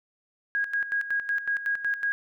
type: tone with tremolo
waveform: sine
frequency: 1640 Hz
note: G#6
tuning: 22 cents flat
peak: -23 dBFS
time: 0.55-2.12 s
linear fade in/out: 0 ms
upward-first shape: square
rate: 5.4 Hz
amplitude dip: 70%
effects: none